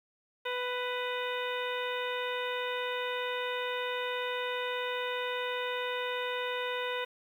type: harmonic tone with a mistuned harmonic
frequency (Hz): 495.9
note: B4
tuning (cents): +7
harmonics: 1 / 2 / 3 / 4 / 5 / 6 / 7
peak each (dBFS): -35 / -38 / -40 / -41 / -42 / -43 / -43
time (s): 0.45-7.05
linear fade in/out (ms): 10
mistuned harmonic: 7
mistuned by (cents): +91
effects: 10-bit